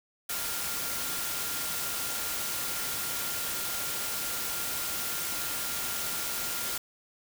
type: tone in noise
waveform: sine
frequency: 1396.9 Hz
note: F6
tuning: in tune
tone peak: -43 dBFS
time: 0.29-6.78 s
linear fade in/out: 5 ms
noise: white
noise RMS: -33 dBFS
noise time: 0.29-6.78 s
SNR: -13 dB
effects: none